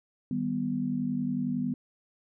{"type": "chord", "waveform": "sine", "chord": "Eb augmented", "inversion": "none", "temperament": "equal", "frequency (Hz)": [155.56, 196, 246.9], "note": ["Eb3", "G3", "B3"], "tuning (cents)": [0, 0, 0], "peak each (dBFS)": [-35, -33, -29], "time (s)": [0.31, 1.74], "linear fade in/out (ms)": 2, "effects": []}